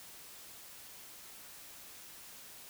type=silence; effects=white hiss -52 dBFS RMS until 2.69 s